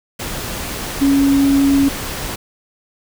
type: tone in noise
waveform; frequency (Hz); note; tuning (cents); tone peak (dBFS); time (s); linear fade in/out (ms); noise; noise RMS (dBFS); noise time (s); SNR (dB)
sine; 277.2; C#4; 0; -10; 1.01-1.89; 10; pink; -25; 0.19-2.36; +12
effects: none